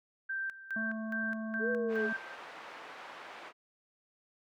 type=tone with tremolo; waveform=sine; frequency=1568 Hz; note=G6; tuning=in tune; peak=-33 dBFS; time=0.29-2.36 s; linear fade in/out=10 ms; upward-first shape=square; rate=2.4 Hz; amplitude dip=80%
type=harmonic tone; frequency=220 Hz; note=A3; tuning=in tune; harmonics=1 / 3 / 5; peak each=-36 / -45 / -51 dBFS; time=0.76-2.13 s; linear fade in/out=5 ms
type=linear two-way sweep; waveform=sine; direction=up then down; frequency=415.3 to 493.9 to 415.3 Hz; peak=-31 dBFS; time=1.59-2.1 s; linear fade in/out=50 ms; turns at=1.7 s
type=band-pass noise; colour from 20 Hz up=pink; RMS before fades=-48 dBFS; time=1.88-3.53 s; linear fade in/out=50 ms; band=690 to 2100 Hz; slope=12 dB/octave
effects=none